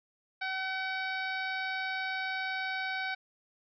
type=harmonic tone; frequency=759 Hz; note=F#5; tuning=44 cents sharp; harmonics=1 / 2 / 3 / 4 / 5 / 6 / 7; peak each=-38 / -35 / -38 / -51 / -44 / -48 / -53 dBFS; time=0.41-3.15 s; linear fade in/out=10 ms; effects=none